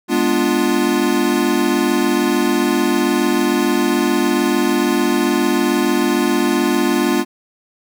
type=chord; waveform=square; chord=G# diminished seventh; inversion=none; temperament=equal; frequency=207.7 / 246.9 / 293.7 / 349.2 Hz; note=G#3 / B3 / D4 / F4; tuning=0 / 0 / 0 / 0 cents; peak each=-23 / -20 / -20 / -19 dBFS; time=0.08-7.25 s; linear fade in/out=50 ms; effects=none